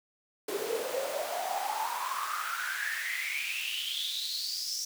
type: noise with high-pass filter sweep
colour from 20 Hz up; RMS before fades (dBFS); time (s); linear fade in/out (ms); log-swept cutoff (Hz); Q
pink; -34; 0.48-4.85; 5; 390 to 5700; 9.8
effects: none